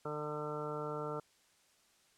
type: harmonic tone with a mistuned harmonic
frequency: 150 Hz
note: D3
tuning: 37 cents sharp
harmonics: 1 / 2 / 3 / 4 / 5 / 6 / 7 / 8 / 9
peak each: -45 / -48 / -41 / -45 / -53 / -48 / -54 / -49 / -45 dBFS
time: 0.05-1.2 s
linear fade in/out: 5 ms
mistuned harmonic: 7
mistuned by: -32 cents
effects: white hiss -69 dBFS RMS until 2.17 s + low-pass 9000 Hz 12 dB/octave